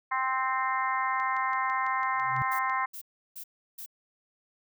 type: harmonic tone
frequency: 261.6 Hz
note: C4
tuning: in tune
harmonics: 3 / 4 / 5 / 6 / 7 / 8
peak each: -34 / -28 / -36 / -41 / -35 / -36 dBFS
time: 0.11-2.86 s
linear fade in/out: 10 ms
type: click train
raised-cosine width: 0.2 ms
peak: -32 dBFS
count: 10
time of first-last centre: 1.2-2.698 s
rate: 6.01 Hz
type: tone with exponential growth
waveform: sine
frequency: 130.81 Hz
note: C3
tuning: in tune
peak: -28 dBFS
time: 2.13-2.42 s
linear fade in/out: 0 ms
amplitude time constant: 63 ms
type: noise bursts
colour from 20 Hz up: violet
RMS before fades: -41 dBFS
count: 4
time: 2.51-3.862 s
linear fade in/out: 10 ms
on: 83 ms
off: 340 ms
effects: none